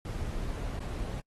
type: noise with dropouts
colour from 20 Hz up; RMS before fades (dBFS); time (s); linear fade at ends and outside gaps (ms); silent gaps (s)
brown; -35; 0.05-1.2; 1; 0.79-0.804
effects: noise-tail reverb RT60 0.1 s tail -26 dB re dry + AAC 32 kbps